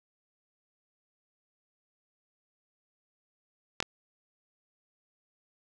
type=clicks; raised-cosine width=0.2 ms; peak=-10 / -13 dBFS; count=2; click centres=3.803 / 3.826 s; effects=none